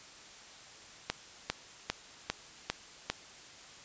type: click train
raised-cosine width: 0.2 ms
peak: -13 dBFS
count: 6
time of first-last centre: 1.1-3.1 s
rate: 2.5 Hz
effects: white hiss -52 dBFS RMS until 3.84 s + resampled to 16000 Hz